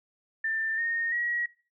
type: tone with pitch steps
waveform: sine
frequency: 1785 / 1845.8 / 1908.7 Hz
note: A6 / A#6 / A#6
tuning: +24 / -18 / +40 cents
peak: -26 dBFS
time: 0.44-1.46 s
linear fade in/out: 5 ms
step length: 340 ms
effects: noise-tail reverb RT60 0.4 s tail -22 dB re dry